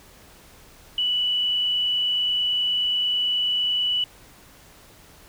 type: tone with frequency modulation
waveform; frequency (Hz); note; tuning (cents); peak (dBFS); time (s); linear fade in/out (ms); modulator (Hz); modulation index
sine; 2960; F#7; 0; -20; 0.98-4.04; 2; 29.3; 0.83
effects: pink hiss -50 dBFS RMS until 5.28 s